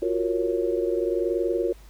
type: chord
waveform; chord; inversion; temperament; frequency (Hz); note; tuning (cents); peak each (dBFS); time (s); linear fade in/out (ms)
sine; Gb major seventh; third; equal; 349.2 / 370 / 466.2 / 554.4; F4 / Gb4 / Bb4 / Db5; 0 / 0 / 0 / 0; -26 / -28 / -27 / -30; 0.02-1.73; 5
effects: added 50 Hz sine -45 dBFS peak until 1.89 s + pink hiss -55 dBFS RMS until 1.89 s